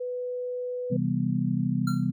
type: tone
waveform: sine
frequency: 496.1 Hz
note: B4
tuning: 8 cents sharp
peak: -29 dBFS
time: 0-0.97 s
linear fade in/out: 10 ms
type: chord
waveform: sine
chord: C major seventh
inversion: none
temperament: just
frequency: 130.81 / 163.52 / 196.22 / 245.3 Hz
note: C3 / E3 / G3 / B3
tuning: 0 / -14 / +2 / -12 cents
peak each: -29 dBFS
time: 0.9-2.12 s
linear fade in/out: 20 ms
type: tone with exponential decay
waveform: square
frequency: 1372 Hz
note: F6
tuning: 31 cents flat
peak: -30 dBFS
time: 1.87-2.11 s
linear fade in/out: 5 ms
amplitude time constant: 51 ms
effects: none